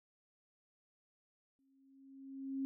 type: tone with exponential growth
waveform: sine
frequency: 270.1 Hz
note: C#4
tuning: 45 cents flat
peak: -34 dBFS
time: 1.59-2.65 s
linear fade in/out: 0 ms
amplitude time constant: 230 ms
effects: none